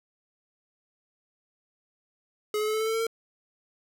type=tone with pitch steps; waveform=square; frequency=422.7 / 427.1 / 431.6 / 436.1 / 440.7 / 445.3 / 449.9 / 454.6 Hz; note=G#4 / G#4 / A4 / A4 / A4 / A4 / A4 / A#4; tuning=+31 / +48 / -33 / -15 / +3 / +21 / +39 / -43 cents; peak=-26 dBFS; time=2.54-3.068 s; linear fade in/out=2 ms; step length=66 ms; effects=none